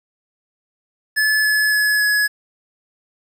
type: tone with pitch steps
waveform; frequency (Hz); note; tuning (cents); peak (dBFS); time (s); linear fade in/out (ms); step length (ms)
square; 1725 / 1713.1 / 1701.3 / 1689.5; A6 / A6 / G#6 / G#6; -35 / -47 / +41 / +29; -15; 1.16-2.28; 20; 280
effects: 8-bit